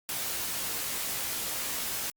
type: noise with comb filter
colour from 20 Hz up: white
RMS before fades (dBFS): -33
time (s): 0.09-2.1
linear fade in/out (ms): 0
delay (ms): 17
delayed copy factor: +0.7
effects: Opus 48 kbps